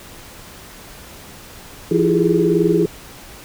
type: tone cluster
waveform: sine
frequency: 169.6 / 323.3 / 346 / 403.5 / 423.5 Hz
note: E3 / E4 / F4 / G#4 / G#4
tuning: +50 / -34 / -16 / -50 / +34 cents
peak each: -19 dBFS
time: 1.91-2.86 s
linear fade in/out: 5 ms
effects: pink hiss -39 dBFS RMS until 3.44 s